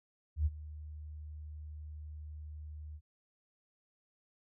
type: tone with ADSR envelope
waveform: sine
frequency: 76 Hz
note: D#2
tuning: 40 cents flat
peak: -25 dBFS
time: 0.36-3.01 s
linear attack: 97 ms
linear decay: 35 ms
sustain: -18 dB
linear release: 58 ms
effects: none